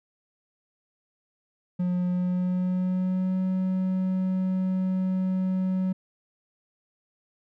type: tone with pitch glide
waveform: triangle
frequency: 179.3 to 186.7 Hz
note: F3 to F#3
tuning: +46 to +16 cents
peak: -21 dBFS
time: 1.79-5.93 s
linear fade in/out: 10 ms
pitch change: +70 cents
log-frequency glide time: 2.08-3.39 s
effects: none